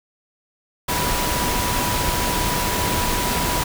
sine tone in noise, 977 Hz, B5, 19 cents flat, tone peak -26 dBFS, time 0.88-3.64 s, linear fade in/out 10 ms, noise pink, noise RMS -22 dBFS, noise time 0.88-3.64 s, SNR -7 dB, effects none

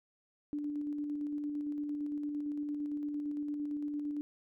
sine tone with tremolo, 293.5 Hz, D4, 1 cent flat, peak -33 dBFS, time 0.53-4.21 s, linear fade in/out 0 ms, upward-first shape square, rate 8.8 Hz, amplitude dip 25%, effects none

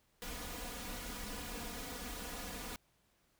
pink noise with comb filter, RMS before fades -44 dBFS, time 0.22-2.76 s, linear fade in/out 0 ms, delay 4.1 ms, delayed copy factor +0.95, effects pink hiss -74 dBFS RMS until 3.39 s

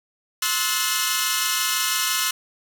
10% pulse tone cluster, 1052 / 1296 / 1467 / 1750 / 2908 Hz, C6 / E6 / F#6 / A6 / F#7, +9 / -30 / -15 / -10 / -31 cents, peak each -19 dBFS, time 0.42-2.31 s, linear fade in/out 5 ms, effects 7-bit

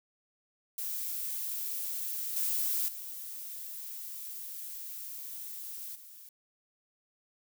violet noise with level steps, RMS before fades -36 / -31 / -42 / -51 dBFS, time 0.78-6.29 s, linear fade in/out 2 ms, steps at 2.36 / 2.88 / 5.95 s, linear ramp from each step 5 ms, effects none

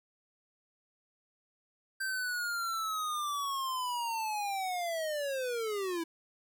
square linear sweep, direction down, 1568 to 323.5 Hz, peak -33 dBFS, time 2-6.04 s, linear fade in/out 10 ms, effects none

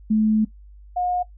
sine tone pair in turn, 216.5 / 719 Hz, A3 / F#5, -28 / -50 cents, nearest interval octave + major sixth, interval 2078 cents, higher second, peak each -15 / -20 dBFS, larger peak first, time 0.1-0.45 / 0.96-1.23 s, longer first, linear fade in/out 10 ms, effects noise-tail reverb RT60 0.1 s tail -17 dB re dry + added 50 Hz sine -42 dBFS peak until 1.37 s

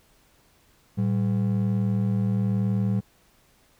triangle ring-modulated tone, 152.6 Hz, D#3, 33 cents flat, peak -16 dBFS, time 0.97-3.01 s, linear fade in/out 20 ms, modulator 40.5 Hz, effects pink hiss -61 dBFS RMS until 3.79 s

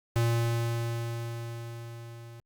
square tone with level ramp, 116.7 Hz, A#2, 2 cents sharp, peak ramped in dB -23 to -45 dBFS, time 0.16-2.4 s, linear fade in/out 0 ms, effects Opus 48 kbps

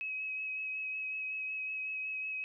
sine tone with vibrato, 2554 Hz, D#7, 45 cents sharp, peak -35 dBFS, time 0.01-2.44 s, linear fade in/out 0 ms, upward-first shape sine, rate 5.4 Hz, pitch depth 16 cents each way, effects none

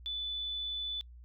sine tone, 3488 Hz, A7, 16 cents flat, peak -34 dBFS, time 0.06-1.01 s, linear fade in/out 0 ms, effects noise-tail reverb RT60 0.1 s tail -26 dB re dry + added 60 Hz sine -49 dBFS peak until 1.24 s

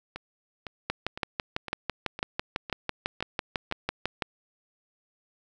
two click trains, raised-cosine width 0.3 ms, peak -11 / -20 dBFS, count 21 / 8, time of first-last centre 0.9-4.222 / 0.16-3.713 s, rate 6.02 / 1.97 Hz, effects none

